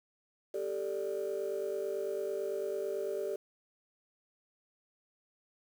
sine chord, G suspended second, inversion none, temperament just, 392 / 441 / 588 Hz, G4 / A4 / D5, 0 / +4 / +2 cents, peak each -35 / -37 / -37 dBFS, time 0.54-3.36 s, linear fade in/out 5 ms, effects tanh soft clip ceiling -27 dBFS + 9-bit

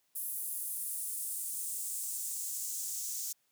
white noise with high-pass filter sweep, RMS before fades -38 dBFS, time 0.15-3.33 s, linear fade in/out 10 ms, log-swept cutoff 11000 to 6500 Hz, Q 2.3, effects white hiss -75 dBFS RMS until 3.51 s + high-pass 100 Hz 12 dB/octave

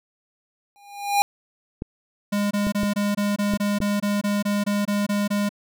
square tone with exponential growth, 810 Hz, G#5, 43 cents flat, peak -14 dBFS, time 0.76-1.22 s, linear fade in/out 0 ms, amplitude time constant 100 ms
clicks, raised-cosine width 3 ms, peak -15 dBFS, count 5, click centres 1.821 / 2.669 / 2.833 / 3.537 / 3.804 s
square tone bursts, 204.4 Hz, G#3, 27 cents flat, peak -21 dBFS, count 15, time 2.32-5.492 s, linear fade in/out 10 ms, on 190 ms, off 23 ms
effects none

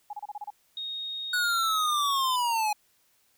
sine tone bursts, 830.6 Hz, G#5, in tune, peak -33 dBFS, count 7, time 0.1-0.504 s, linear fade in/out 5 ms, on 32 ms, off 30 ms
sine tone with pitch glide, 3729 to 3602 Hz, A#7 to A7, 0 to +40 cents, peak -32 dBFS, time 0.77-2.36 s, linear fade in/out 2 ms, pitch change -60 cents, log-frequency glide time 1.48-2.2 s
square linear sweep, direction down, 1480 to 828 Hz, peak -25 dBFS, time 1.33-2.73 s, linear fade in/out 5 ms
effects white hiss -67 dBFS RMS until 3.37 s

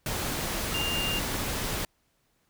sine tone in noise, 2802 Hz, F7, 5 cents sharp, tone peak -29 dBFS, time 0.74-1.19 s, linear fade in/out 2 ms, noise pink, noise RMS -31 dBFS, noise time 0.06-1.85 s, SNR -1 dB, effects pink hiss -71 dBFS RMS until 2.49 s

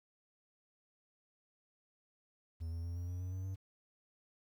triangle tone with pitch steps, 82.1 / 83.87 / 85.69 / 87.54 / 89.43 / 91.36 / 93.33 / 95.35 Hz, E2 / E2 / F2 / F2 / F2 / F#2 / F#2 / G2, -6 / +30 / -32 / +5 / +42 / -21 / +15 / -47 cents, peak -36 dBFS, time 2.6-3.56 s, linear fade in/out 20 ms, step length 120 ms, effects 11-bit

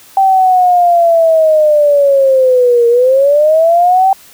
sine linear two-way sweep, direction down then up, 780 to 466.2 to 780 Hz, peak -5 dBFS, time 0.17-4.13 s, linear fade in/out 2 ms, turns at 2.88 s, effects white hiss -40 dBFS RMS until 4.33 s

